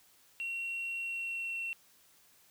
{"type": "tone with pitch glide", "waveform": "sine", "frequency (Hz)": [2734, 2715], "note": ["F7", "F7"], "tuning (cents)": [-37, -50], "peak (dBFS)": -33, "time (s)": [0.4, 1.73], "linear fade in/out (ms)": 0, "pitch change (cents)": -13, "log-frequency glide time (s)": [1, 1.6], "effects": ["tanh soft clip ceiling -32 dBFS", "white hiss -64 dBFS RMS until 2.5 s"]}